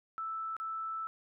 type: tone with dropouts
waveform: sine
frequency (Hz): 1318.5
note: E6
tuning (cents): 0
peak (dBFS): -35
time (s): 0.18-1.07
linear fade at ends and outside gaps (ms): 0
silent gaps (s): 0.566-0.6
effects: none